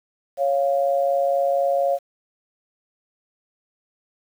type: tone pair together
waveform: sine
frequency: 554.4 / 698.5 Hz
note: C#5 / F5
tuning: 0 / 0 cents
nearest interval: major third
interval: 400 cents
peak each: -19 / -22 dBFS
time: 0.37-1.99 s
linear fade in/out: 50 ms
effects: 8-bit